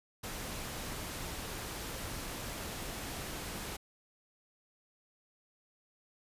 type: noise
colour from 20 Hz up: pink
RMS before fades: -41 dBFS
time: 0.23-3.77 s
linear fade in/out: 10 ms
effects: resampled to 32000 Hz